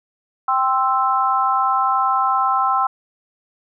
sine chord, C major, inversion second, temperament equal, 784 / 1046.5 / 1318.5 Hz, G5 / C6 / E6, 0 / 0 / 0 cents, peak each -20 / -19 / -19 dBFS, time 0.48-2.87 s, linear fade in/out 5 ms, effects none

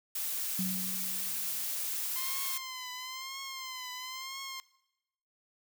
blue noise, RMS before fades -35 dBFS, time 0.15-2.58 s, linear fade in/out 5 ms
sine tone with exponential decay, 186.7 Hz, F#3, 16 cents sharp, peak -30 dBFS, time 0.59-1.79 s, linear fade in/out 2 ms, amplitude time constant 260 ms
10% pulse tone with vibrato, 1042 Hz, C6, 7 cents flat, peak -31 dBFS, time 2.16-4.6 s, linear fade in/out 0 ms, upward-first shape triangle, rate 1 Hz, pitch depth 77 cents each way
effects noise-tail reverb RT60 0.9 s tail -21 dB re dry

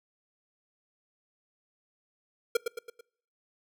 square tone with echo, 466.2 Hz, A#4, in tune, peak -22 dBFS, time 2.55-2.57 s, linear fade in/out 5 ms, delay 110 ms, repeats 4, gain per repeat -6 dB, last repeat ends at 3.01 s, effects noise-tail reverb RT60 0.6 s tail -25 dB re dry

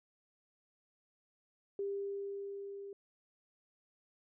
sine tone with level ramp, 398.5 Hz, G4, 28 cents sharp, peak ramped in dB -34 to -44 dBFS, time 1.79-2.93 s, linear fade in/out 2 ms, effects none

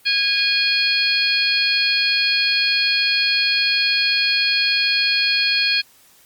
harmonic tone with a mistuned harmonic, 821 Hz, G#5, 20 cents flat, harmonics 2 / 3 / 4 / 5 / 6, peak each -25 / -20 / -25 / -19 / -27 dBFS, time 0.05-5.82 s, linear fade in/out 20 ms, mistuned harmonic 5, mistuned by +87 cents, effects white hiss -52 dBFS RMS until 6.25 s + Opus 32 kbps

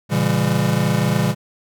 square chord, A# diminished seventh, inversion none, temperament just, 116.54 / 139.85 / 167.82 / 201.4 Hz, A#2 / C#3 / E3 / G3, 0 / +16 / +31 / +47 cents, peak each -23 / -22 / -22 / -22 dBFS, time 0.09-1.35 s, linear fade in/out 50 ms, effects none

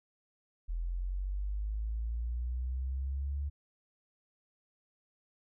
sine linear sweep, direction up, 41.2 to 72 Hz, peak -32 dBFS, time 0.68-3.5 s, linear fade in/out 20 ms, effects none

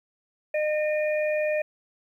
harmonic tone, 609 Hz, D#5, 37 cents flat, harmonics 1 / 3 / 4, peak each -23 / -35 / -33 dBFS, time 0.54-1.62 s, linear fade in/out 5 ms, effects 10-bit

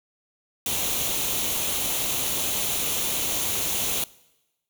white noise with comb filter, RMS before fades -26 dBFS, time 0.66-4.04 s, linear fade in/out 2 ms, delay 0.3 ms, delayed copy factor +0.55, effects noise-tail reverb RT60 1.0 s tail -22 dB re dry

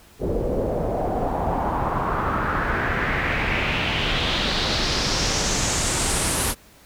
pink noise with low-pass filter sweep, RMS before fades -23 dBFS, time 0.19-6.55 s, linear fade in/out 50 ms, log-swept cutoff 430 to 11000 Hz, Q 3.1, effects pink hiss -51 dBFS RMS until 6.85 s

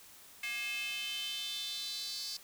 square tone with high-pass filter sweep, 236.7 Hz, A#3, 27 cents sharp, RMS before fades -39 dBFS, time 0.43-2.37 s, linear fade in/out 5 ms, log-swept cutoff 2300 to 4700 Hz, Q 5.6, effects white hiss -56 dBFS RMS until 2.43 s

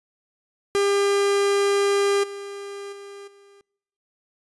45% pulse tone with level steps, 400.7 Hz, G4, 38 cents sharp, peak -18 / -33 / -38 / -50 dBFS, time 0.75-3.61 s, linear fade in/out 0 ms, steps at 2.23 / 2.92 / 3.27 s, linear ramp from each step 10 ms, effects noise-tail reverb RT60 0.9 s tail -26 dB re dry + resampled to 24000 Hz

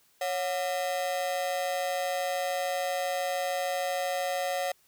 45% pulse ring-modulated tone, 640 Hz, D#5, 49 cents sharp, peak -25 dBFS, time 0.21-4.72 s, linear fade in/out 5 ms, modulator 86.5 Hz, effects white hiss -65 dBFS RMS until 4.87 s

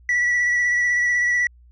sine tone with vibrato, 1949 Hz, B6, 23 cents flat, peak -14 dBFS, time 0.09-1.47 s, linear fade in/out 2 ms, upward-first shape sine, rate 16 Hz, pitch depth 19 cents each way, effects tanh soft clip ceiling -16 dBFS + added 60 Hz sine -47 dBFS peak until 1.71 s

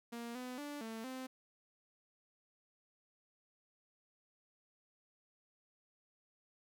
sawtooth tone with pitch steps, 234.8 / 251.3 / 291 / 223.9 / 259 Hz, A#3 / B3 / D4 / A3 / C4, +13 / +30 / -16 / +30 / -17 cents, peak -39 dBFS, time 0.12-1.27 s, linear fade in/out 10 ms, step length 230 ms, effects none

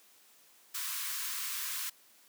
white high-pass noise, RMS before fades -37 dBFS, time 0.74-1.9 s, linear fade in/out 10 ms, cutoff 980 Hz, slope 96 dB/octave, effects white hiss -62 dBFS RMS until 2.28 s + high-pass 200 Hz 12 dB/octave

